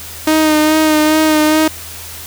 sawtooth tone with vibrato, 309.6 Hz, D#4, 9 cents flat, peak -5 dBFS, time 0.27-1.68 s, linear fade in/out 5 ms, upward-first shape sine, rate 2.4 Hz, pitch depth 25 cents each way, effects added 83 Hz sine -36 dBFS peak until 2.26 s + white hiss -30 dBFS RMS until 2.26 s

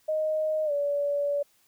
sine tone with pitch glide, 622 to 573.7 Hz, D#5 to D5, -1 to -41 cents, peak -24 dBFS, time 0.08-1.43 s, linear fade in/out 10 ms, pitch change -140 cents, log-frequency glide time 0.65-0.72 s, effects white hiss -65 dBFS RMS until 1.67 s

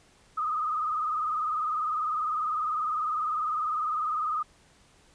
sine tone with vibrato, 1244.5 Hz, D#6, in tune, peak -26 dBFS, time 0.37-4.43 s, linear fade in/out 10 ms, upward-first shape sine, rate 20 Hz, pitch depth 72 cents each way, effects pink hiss -60 dBFS RMS until 5.14 s + resampled to 22050 Hz

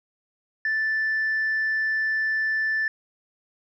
sine tone, 1760 Hz, A6, in tune, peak -20 dBFS, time 0.65-2.88 s, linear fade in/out 2 ms, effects tanh soft clip ceiling -19 dBFS

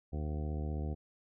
harmonic tone, 75.5 Hz, D2, 48 cents sharp, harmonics 1 / 2 / 3 / 4 / 5 / 6 / 7 / 9 / 10, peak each -35 / -41 / -45 / -47 / -49 / -51 / -52 / -54 / -55 dBFS, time 0.12-0.95 s, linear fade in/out 20 ms, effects none

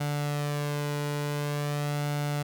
sawtooth tone with flanger, 146.2 Hz, D3, 7 cents flat, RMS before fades -30 dBFS, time 0-2.43 s, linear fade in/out 10 ms, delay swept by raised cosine 1.4 to 2.08 ms, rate 0.46 Hz, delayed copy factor +0.5, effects none

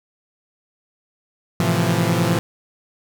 sawtooth chord, F major seventh, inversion first, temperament equal, 110 / 130.81 / 164.81 / 174.61 Hz, A2 / C3 / E3 / F3, 0 / 0 / 0 / 0 cents, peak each -19 / -20 / -17 / -17 dBFS, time 1.6-2.39 s, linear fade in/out 0 ms, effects none

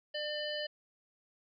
harmonic tone, 599 Hz, D5, 34 cents sharp, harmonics 1 / 3 / 5 / 7 / 8, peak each -38 / -42 / -40 / -46 / -46 dBFS, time 0.14-0.67 s, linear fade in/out 10 ms, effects none

